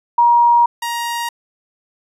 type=tone pair in turn; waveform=sine / sawtooth; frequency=949 / 941.9 Hz; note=A#5 / A#5; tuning=+31 / +18 cents; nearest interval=unison; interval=13 cents; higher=first; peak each=-8 / -16 dBFS; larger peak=first; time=0.18-0.66 / 0.82-1.29 s; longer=first; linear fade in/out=5 ms; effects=resampled to 32000 Hz